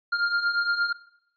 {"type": "beating tone pair", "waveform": "square", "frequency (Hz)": [1396.9, 1405.5], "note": ["F6", "F6"], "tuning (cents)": [0, 11], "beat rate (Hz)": 8.6, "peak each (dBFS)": [-30, -24], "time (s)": [0.12, 0.93], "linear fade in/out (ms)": 10, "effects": ["noise-tail reverb RT60 0.7 s tail -17 dB re dry", "resampled to 11025 Hz"]}